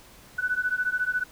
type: beating tone pair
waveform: sine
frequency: 1484 / 1498 Hz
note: F#6 / F#6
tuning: +5 / +21 cents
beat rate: 14 Hz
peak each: -27 dBFS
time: 0.38-1.24 s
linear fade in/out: 10 ms
effects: pink hiss -51 dBFS RMS until 1.31 s